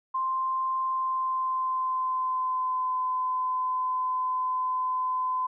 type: tone with pitch glide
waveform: sine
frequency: 1046.5 to 1020.2 Hz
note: C6 to C6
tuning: 0 to -44 cents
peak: -25 dBFS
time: 0.14-5.47 s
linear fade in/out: 10 ms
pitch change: -44 cents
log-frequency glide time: 0.83-2.96 s
effects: none